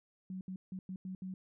sine tone bursts at uneven times, 187 Hz, F#3, 19 cents sharp, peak -39 dBFS, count 6, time 0.3-0.41 / 0.48-0.56 / 0.72-0.79 / 0.89-0.96 / 1.05-1.15 / 1.22-1.34 s, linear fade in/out 2 ms, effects none

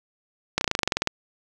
slowing click train, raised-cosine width 0.2 ms, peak -4 dBFS, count 13, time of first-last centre 0.58-1.073 s, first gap 31 ms, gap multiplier 1.05, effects none

